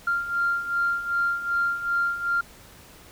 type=beating tone pair; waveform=sine; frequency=1390 / 1392.6 Hz; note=F6 / F6; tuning=-9 / -5 cents; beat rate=2.6 Hz; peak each=-28 / -23 dBFS; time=0.07-2.41 s; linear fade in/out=5 ms; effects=tanh soft clip ceiling -15 dBFS + pink hiss -49 dBFS RMS until 3.11 s